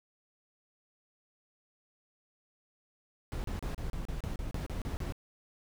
brown noise bursts, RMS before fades -36 dBFS, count 12, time 3.32-5.123 s, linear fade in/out 0 ms, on 120 ms, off 33 ms, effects none

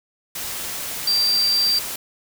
sine tone in noise, 4699 Hz, D8, in tune, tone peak -16 dBFS, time 1.07-1.79 s, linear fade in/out 5 ms, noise white, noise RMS -29 dBFS, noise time 0.35-1.96 s, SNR +10 dB, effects none

